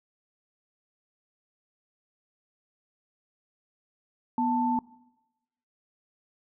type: tone pair together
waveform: sine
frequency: 244.6 / 885.1 Hz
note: B3 / A5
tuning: -16 / +10 cents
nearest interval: octave + minor seventh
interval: 2226 cents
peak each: -26 dBFS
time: 4.38-4.79 s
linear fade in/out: 2 ms
effects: noise-tail reverb RT60 1.0 s tail -21 dB re dry